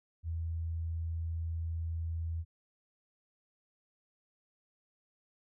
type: tone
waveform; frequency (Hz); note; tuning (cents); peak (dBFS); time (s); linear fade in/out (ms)
sine; 82.41; E2; 0; -33; 0.23-2.45; 50
effects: none